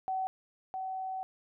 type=tone pair in turn; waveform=sine; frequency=757 / 757 Hz; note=F#5 / F#5; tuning=+39 / +39 cents; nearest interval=unison; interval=0 cents; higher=neither; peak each=-30 / -34 dBFS; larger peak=first; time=0.08-0.27 / 0.74-1.23 s; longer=second; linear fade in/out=0 ms; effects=none